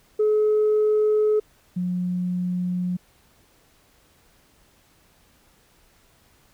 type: tone pair in turn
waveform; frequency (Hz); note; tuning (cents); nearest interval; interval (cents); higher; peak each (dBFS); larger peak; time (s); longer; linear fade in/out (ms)
sine; 426.5 / 179.64; G#4 / F3; +46 / +49; octave + minor third; 1497; first; -15 / -22; first; 0.19-1.4 / 1.76-2.97; neither; 10
effects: tanh soft clip ceiling -14 dBFS + pink hiss -59 dBFS RMS until 6.53 s